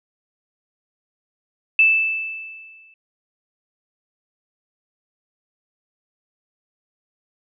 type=tone with exponential decay; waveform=sine; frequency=2637 Hz; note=E7; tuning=in tune; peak=-9 dBFS; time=1.79-2.94 s; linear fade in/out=2 ms; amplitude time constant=250 ms; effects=none